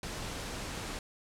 pink noise, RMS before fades -39 dBFS, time 0.03-0.99 s, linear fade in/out 2 ms, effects low-pass 9000 Hz 12 dB/octave

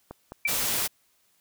click train, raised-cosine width 1 ms, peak -24 dBFS, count 4, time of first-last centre 0.11-0.742 s, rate 4.75 Hz
sine tone with exponential decay, 2335 Hz, D7, 11 cents flat, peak -19 dBFS, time 0.45-0.56 s, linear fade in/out 5 ms, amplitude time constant 23 ms
white noise, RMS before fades -27 dBFS, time 0.47-0.88 s, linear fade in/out 20 ms
effects white hiss -67 dBFS RMS until 1.4 s

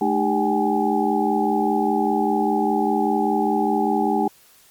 sine tone cluster, 215.9 / 306.1 / 397.3 / 770 / 835 Hz, A3 / D#4 / G4 / G5 / G#5, -33 / -28 / +23 / -31 / +9 cents, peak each -24 dBFS, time 0.01-4.28 s, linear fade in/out 5 ms, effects white hiss -53 dBFS RMS until 4.7 s + Opus 48 kbps

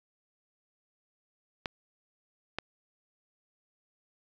clicks, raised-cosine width 0.3 ms, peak -16 dBFS, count 2, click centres 1.658 / 2.586 s, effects resampled to 16000 Hz + 9-bit

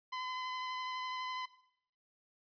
sawtooth tone with vibrato, 1018 Hz, C6, 48 cents flat, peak -34 dBFS, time 0.12-1.46 s, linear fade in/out 10 ms, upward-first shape triangle, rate 12 Hz, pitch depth 15 cents each way, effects noise-tail reverb RT60 0.7 s tail -17 dB re dry + resampled to 11025 Hz

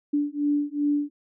sine beating tone pair, 290 / 292.6 Hz, D4 / D4, -22 / -6 cents, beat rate 2.6 Hz, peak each -25 dBFS, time 0.13-1.1 s, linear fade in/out 10 ms, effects none

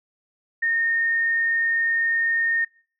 sine tone, 1836 Hz, A#6, 27 cents flat, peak -19 dBFS, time 0.62-2.65 s, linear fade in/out 10 ms, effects noise-tail reverb RT60 0.5 s tail -24 dB re dry

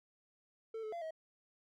triangle tone with pitch steps, 446.8 / 432.6 / 684 / 638 Hz, A4 / A4 / F5 / D#5, +27 / -29 / -36 / +43 cents, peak -38 dBFS, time 0.74-1.108 s, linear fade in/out 5 ms, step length 92 ms, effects none

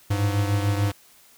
square beating tone pair, 100.5 / 107.3 Hz, G2 / A2, +44 / -43 cents, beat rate 6.8 Hz, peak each -22 / -28 dBFS, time 0.1-0.92 s, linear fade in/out 10 ms, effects white hiss -54 dBFS RMS until 1.37 s

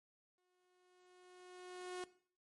sawtooth tone with exponential growth, 363 Hz, F#4, 33 cents flat, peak -38 dBFS, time 0.38-2.04 s, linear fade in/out 1 ms, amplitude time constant 360 ms, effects noise-tail reverb RT60 0.5 s tail -17 dB re dry + MP3 48 kbps

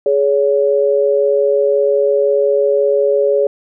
sine tone pair together, 418.1 / 563.8 Hz, G#4 / C#5, +12 / +29 cents, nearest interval perfect fourth, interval 517 cents, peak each -13 dBFS, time 0.06-3.47 s, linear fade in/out 2 ms, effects none

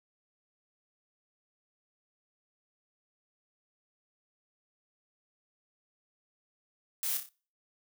blue noise with echo, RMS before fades -33 dBFS, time 7.03-7.17 s, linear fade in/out 0 ms, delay 30 ms, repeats 4, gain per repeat -6 dB, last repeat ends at 7.29 s, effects noise-tail reverb RT60 0.4 s tail -24 dB re dry

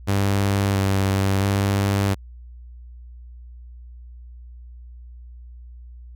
sawtooth tone with vibrato, 98.3 Hz, G2, 5 cents sharp, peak -14 dBFS, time 0.07-2.15 s, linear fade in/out 20 ms, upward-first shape square, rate 0.74 Hz, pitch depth 19 cents each way, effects added 60 Hz sine -38 dBFS peak until 6.15 s

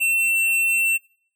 triangle tone with hard clipping, 2699 Hz, E7, 40 cents sharp, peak -19 dBFS, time 0-0.98 s, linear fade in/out 20 ms, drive 16 dB, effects noise-tail reverb RT60 0.6 s tail -25 dB re dry

